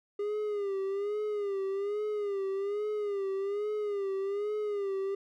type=tone with vibrato; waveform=triangle; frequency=405.1 Hz; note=G#4; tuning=43 cents flat; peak=-28 dBFS; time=0.19-5.15 s; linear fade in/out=5 ms; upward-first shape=sine; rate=1.2 Hz; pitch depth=80 cents each way; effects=none